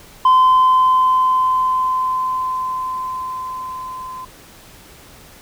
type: tone with level ramp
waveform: sine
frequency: 1028 Hz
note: C6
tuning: 31 cents flat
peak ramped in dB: -5 to -28 dBFS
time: 0.25-4.25 s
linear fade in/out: 5 ms
effects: tanh soft clip ceiling -7 dBFS + pink hiss -43 dBFS RMS until 5.41 s